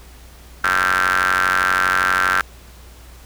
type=ring-modulated tone; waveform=sawtooth; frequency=92.5 Hz; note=F#2; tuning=in tune; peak=-8 dBFS; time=0.64-2.41 s; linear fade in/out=0 ms; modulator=1460 Hz; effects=added 60 Hz sine -41 dBFS peak until 3.25 s + pink hiss -46 dBFS RMS until 3.25 s